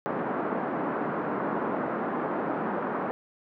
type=band-pass noise; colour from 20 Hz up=pink; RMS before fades=-30 dBFS; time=0.06-3.11 s; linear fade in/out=0 ms; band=200 to 1400 Hz; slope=24 dB/octave; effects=none